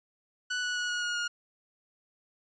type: tone with pitch steps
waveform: sawtooth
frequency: 1483 / 1471.9 / 1460.9 / 1450 / 1439.1 / 1428.4 Hz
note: F#6 / F#6 / F#6 / F#6 / F#6 / F6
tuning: +4 / -9 / -22 / -35 / -48 / +39 cents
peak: -26 dBFS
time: 0.5-1.28 s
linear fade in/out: 10 ms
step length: 130 ms
effects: resampled to 16000 Hz